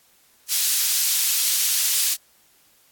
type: high-pass noise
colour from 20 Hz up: pink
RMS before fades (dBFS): -21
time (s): 0.48-2.17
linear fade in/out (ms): 50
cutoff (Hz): 4600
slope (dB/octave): 12
effects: white hiss -58 dBFS RMS until 2.91 s + AAC 64 kbps